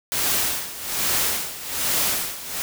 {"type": "noise with tremolo", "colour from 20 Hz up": "white", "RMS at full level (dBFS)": -21, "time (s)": [0.12, 2.62], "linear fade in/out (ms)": 0, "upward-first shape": "sine", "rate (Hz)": 1.2, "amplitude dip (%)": 80, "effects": []}